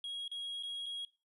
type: tone with dropouts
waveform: triangle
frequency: 3297 Hz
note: G#7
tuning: 13 cents flat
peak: -37 dBFS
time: 0.04-1.05 s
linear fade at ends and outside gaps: 2 ms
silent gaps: 0.279-0.315 / 0.627-0.633 / 0.86-0.863 s
effects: noise-tail reverb RT60 0.3 s tail -20 dB re dry + resampled to 24000 Hz